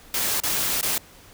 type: noise with dropouts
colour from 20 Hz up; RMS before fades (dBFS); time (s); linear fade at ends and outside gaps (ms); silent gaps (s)
white; -24; 0.14-0.98; 2; 0.402-0.435 / 0.812-0.828
effects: pink hiss -49 dBFS RMS until 1.33 s